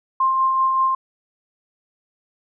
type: tone with tremolo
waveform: sine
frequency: 1055 Hz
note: C6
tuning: 14 cents sharp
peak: -14 dBFS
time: 0.2-0.95 s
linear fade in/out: 5 ms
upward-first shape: sine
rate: 5.2 Hz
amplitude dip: 30%
effects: none